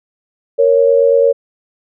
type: tone pair together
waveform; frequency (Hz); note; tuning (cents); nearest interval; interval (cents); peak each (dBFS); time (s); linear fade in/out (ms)
sine; 466.2 / 555; A#4 / C#5; 0 / +2; minor third; 302; -10; 0.58-1.33; 20
effects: none

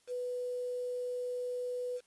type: tone with quantisation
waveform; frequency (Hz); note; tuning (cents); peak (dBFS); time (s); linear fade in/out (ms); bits
sine; 494.7; B4; +3; -34; 0.07-2.01; 50; 9
effects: white hiss -70 dBFS RMS until 2.06 s + resampled to 24000 Hz

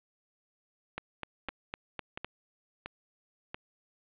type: two click trains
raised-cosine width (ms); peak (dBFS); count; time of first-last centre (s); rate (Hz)
0.3; -19 / -21; 6 / 4; 0.98-2.246 / 1.49-3.545; 3.95 / 1.46
effects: resampled to 8000 Hz + 8-bit

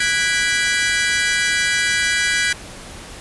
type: chord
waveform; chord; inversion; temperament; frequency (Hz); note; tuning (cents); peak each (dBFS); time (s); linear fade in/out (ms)
sawtooth; G# half-diminished seventh; third; equal with one note detuned; 1480 / 1648.8 / 1975.5 / 2349; F#6 / G#6 / B6 / D7; 0 / -13 / 0 / 0; -20 / -17 / -17 / -21; 0-2.53; 5
effects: pink hiss -36 dBFS RMS until 3.2 s + resampled to 24000 Hz

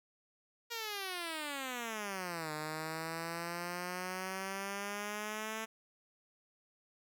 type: exponential two-way sweep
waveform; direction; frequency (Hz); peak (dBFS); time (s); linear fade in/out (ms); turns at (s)
5% pulse; down then up; 475.7 to 152.2 to 222.7; -27; 0.7-5.66; 20; 2.52
effects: none

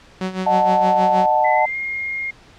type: tone with tremolo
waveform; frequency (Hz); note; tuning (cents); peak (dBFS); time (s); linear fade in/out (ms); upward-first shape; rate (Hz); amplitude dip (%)
sawtooth; 186.9; F#3; +18; -16; 0.21-1.26; 2; sine; 6.4; 75
type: chord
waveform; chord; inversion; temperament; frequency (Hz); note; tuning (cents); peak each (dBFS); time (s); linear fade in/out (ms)
sine; D# diminished; none; equal with one note detuned; 612.3 / 740 / 880; D#5 / F#5 / A5; -28 / 0 / 0; -20 / -18 / -16; 0.46-1.66; 10
type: tone with pitch glide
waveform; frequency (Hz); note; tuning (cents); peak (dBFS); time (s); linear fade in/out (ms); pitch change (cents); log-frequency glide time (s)
sine; 2017 to 2134; B6 to C7; +36 to +34; -22; 1.44-2.31; 10; +98; 1.54-1.76
effects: pink hiss -47 dBFS RMS until 2.58 s + low-pass 5000 Hz 12 dB/octave

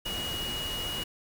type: tone in noise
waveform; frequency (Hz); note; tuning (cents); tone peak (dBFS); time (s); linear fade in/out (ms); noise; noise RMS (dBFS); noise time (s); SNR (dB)
sine; 2895; F#7; -38; -33; 0.05-1.04; 10; pink; -37; 0.05-1.04; +1
effects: none

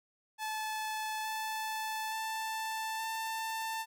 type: tone with pitch steps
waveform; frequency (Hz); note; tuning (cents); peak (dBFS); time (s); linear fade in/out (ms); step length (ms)
sawtooth; 867 / 875 / 883.2 / 891.4; A5 / A5 / A5 / A5; -26 / -10 / +6 / +22; -31; 0.38-3.86; 50; 870
effects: none

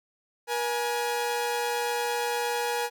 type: tone pair together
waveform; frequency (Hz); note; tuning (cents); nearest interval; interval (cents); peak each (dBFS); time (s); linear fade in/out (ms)
sawtooth; 478.4 / 835; A#4 / G#5; +45 / +9; minor seventh; 964; -25 / -26; 0.47-2.9; 50
effects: none

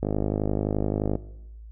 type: click train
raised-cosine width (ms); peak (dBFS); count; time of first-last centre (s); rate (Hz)
2; -12; 59; 0.03-1.154; 51.6
effects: noise-tail reverb RT60 0.9 s tail -18 dB re dry + added 55 Hz sine -40 dBFS peak until 1.71 s

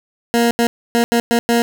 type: tone bursts at uneven times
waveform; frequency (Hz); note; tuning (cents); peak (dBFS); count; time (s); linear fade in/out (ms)
20% pulse; 235; A#3; +14; -7; 6; 0.34-0.51 / 0.59-0.67 / 0.95-1.04 / 1.12-1.2 / 1.31-1.39 / 1.49-1.62; 0
effects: none

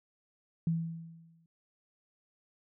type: tone with exponential decay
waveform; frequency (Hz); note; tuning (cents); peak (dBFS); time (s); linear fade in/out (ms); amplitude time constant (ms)
sine; 165; E3; +2; -25; 0.67-1.46; 2; 170
effects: none

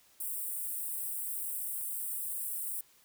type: high-pass noise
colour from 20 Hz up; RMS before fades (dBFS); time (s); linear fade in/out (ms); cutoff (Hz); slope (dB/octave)
white; -37; 0.2-2.81; 5; 8100; 96
effects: white hiss -64 dBFS RMS until 3.04 s

